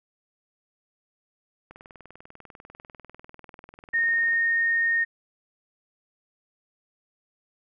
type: click train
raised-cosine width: 0.5 ms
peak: -30 dBFS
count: 54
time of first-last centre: 1.71-4.334 s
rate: 20.2 Hz
type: tone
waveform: sine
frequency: 1844 Hz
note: A#6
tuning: 19 cents flat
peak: -20 dBFS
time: 3.93-5.05 s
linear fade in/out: 20 ms
effects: none